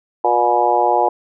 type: harmonic tone with a mistuned harmonic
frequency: 120 Hz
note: B2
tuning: 49 cents flat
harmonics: 3 / 4 / 5 / 6 / 7 / 8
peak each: -22 / -21 / -21 / -18 / -16 / -22 dBFS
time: 0.24-1.09 s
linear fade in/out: 5 ms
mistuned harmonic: 8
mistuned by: +30 cents
effects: none